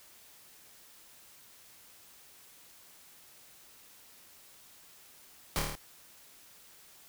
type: noise with echo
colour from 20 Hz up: pink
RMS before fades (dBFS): -30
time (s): 5.56-5.59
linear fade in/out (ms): 0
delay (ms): 27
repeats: 6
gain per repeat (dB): -2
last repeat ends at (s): 5.752
effects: white hiss -57 dBFS RMS until 7.08 s